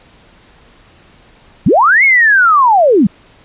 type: linear two-way sweep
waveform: sine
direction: up then down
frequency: 116.54 to 2217 to 167.4 Hz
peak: -5 dBFS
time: 1.66-3.07 s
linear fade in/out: 5 ms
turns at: 2.04 s
effects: pink hiss -45 dBFS RMS until 3.44 s + resampled to 8000 Hz